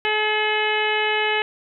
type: harmonic tone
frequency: 427.4 Hz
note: G#4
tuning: 50 cents sharp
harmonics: 1 / 2 / 3 / 4 / 5 / 6 / 7 / 8 / 9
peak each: -25 / -25 / -34 / -26 / -26 / -27 / -27 / -40 / -40 dBFS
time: 0.05-1.42 s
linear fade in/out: 0 ms
effects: none